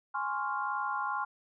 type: chord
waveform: sine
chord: Db major seventh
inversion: second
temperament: equal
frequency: 830.6 / 1046.5 / 1108.7 / 1396.9 Hz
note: Ab5 / C6 / Db6 / F6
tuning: 0 / 0 / 0 / 0 cents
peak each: -36 / -35 / -38 / -36 dBFS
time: 0.14-1.25 s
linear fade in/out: 10 ms
effects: none